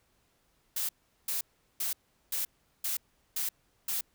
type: noise bursts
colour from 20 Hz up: blue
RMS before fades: -32 dBFS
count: 7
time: 0.76-4.01 s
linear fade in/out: 5 ms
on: 130 ms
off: 390 ms
effects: pink hiss -71 dBFS RMS until 4.14 s